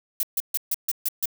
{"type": "noise bursts", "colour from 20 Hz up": "violet", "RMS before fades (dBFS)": -24, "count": 7, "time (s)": [0.2, 1.257], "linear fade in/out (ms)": 2, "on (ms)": 31, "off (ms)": 140, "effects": []}